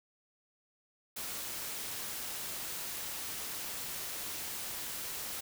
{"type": "noise", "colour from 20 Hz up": "white", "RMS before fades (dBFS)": -40, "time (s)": [1.16, 5.41], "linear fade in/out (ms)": 10, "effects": []}